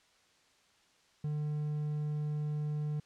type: tone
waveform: triangle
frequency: 150 Hz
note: D3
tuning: 37 cents sharp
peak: -30 dBFS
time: 1.24-3 s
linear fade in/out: 5 ms
effects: white hiss -67 dBFS RMS until 3.05 s + low-pass 6000 Hz 12 dB/octave